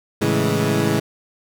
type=chord; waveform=20% pulse; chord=A major seventh; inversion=none; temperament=equal with one note detuned; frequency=110 / 138.59 / 164.15 / 207.7 Hz; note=A2 / C#3 / E3 / G#3; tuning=0 / 0 / -7 / 0 cents; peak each=-18 dBFS; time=0.21-1 s; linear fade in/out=10 ms; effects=none